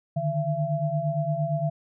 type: tone cluster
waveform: sine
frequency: 146.7 / 155.4 / 674 Hz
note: D3 / D#3 / E5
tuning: -2 / -2 / +38 cents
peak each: -28 dBFS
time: 0.16-1.7 s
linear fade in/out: 10 ms
effects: none